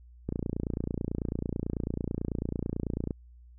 click train, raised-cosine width 3 ms, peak -18 dBFS, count 83, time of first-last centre 0.29-3.108 s, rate 29.1 Hz, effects added 60 Hz sine -50 dBFS peak until 3.58 s

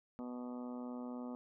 harmonic tone, 123.47 Hz, B2, in tune, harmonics 2 / 3 / 4 / 5 / 6 / 7 / 8 / 9 / 10, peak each -42 / -56 / -52 / -54 / -58 / -57 / -62 / -60 / -60 dBFS, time 0.19-1.35 s, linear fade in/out 0 ms, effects none

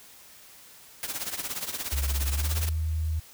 white noise with tremolo, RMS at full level -30 dBFS, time 1.03-2.69 s, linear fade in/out 0 ms, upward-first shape triangle, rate 17 Hz, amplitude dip 85%
sine tone with pitch glide, 69 to 79.26 Hz, C#2 to D#2, -7 to +33 cents, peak -25 dBFS, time 1.92-3.2 s, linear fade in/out 10 ms, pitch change +240 cents, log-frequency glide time 2.31-2.56 s
effects white hiss -51 dBFS RMS until 3.33 s

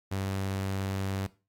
sawtooth tone, 96.8 Hz, G2, 21 cents flat, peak -26 dBFS, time 0.11-1.27 s, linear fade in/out 10 ms, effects noise-tail reverb RT60 0.3 s tail -18 dB re dry + AAC 64 kbps

